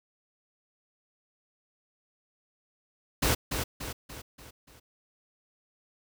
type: noise with echo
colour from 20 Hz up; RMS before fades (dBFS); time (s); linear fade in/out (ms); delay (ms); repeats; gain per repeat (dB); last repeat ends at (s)
pink; -25; 3.22-3.35; 10; 290; 5; -6; 4.8
effects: none